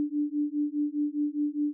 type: beating tone pair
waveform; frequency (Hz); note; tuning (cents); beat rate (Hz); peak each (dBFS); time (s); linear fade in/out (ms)
sine; 292.3 / 297.2; D4 / D4; -8 / +21; 4.9; -29; 0-1.73; 0
effects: none